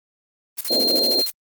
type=noise with tremolo; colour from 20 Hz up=blue; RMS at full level=-26 dBFS; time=0.57-1.32 s; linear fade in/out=20 ms; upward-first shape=square; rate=13 Hz; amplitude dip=75%
type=tone; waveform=sine; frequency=4186 Hz; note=C8; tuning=in tune; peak=-17 dBFS; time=0.67-1.28 s; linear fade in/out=50 ms
type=band-pass noise; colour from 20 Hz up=white; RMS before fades=-25 dBFS; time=0.7-1.22 s; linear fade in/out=10 ms; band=230 to 650 Hz; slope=48 dB/octave
effects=Opus 24 kbps